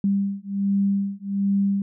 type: beating tone pair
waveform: sine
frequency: 197.7 / 199 Hz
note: G3 / G3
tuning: +15 / +26 cents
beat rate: 1.3 Hz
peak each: -23 dBFS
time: 0.04-1.82 s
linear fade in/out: 2 ms
effects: none